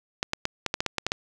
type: clicks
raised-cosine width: 0.2 ms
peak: -8 dBFS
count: 10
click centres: 0.229 / 0.334 / 0.454 / 0.663 / 0.741 / 0.805 / 0.863 / 0.983 / 1.066 / 1.119 s
effects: none